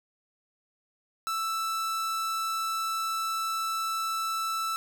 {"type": "tone", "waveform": "45% pulse", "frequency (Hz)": 1322, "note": "E6", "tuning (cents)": 5, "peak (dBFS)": -28, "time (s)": [1.27, 4.76], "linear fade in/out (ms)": 0, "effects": []}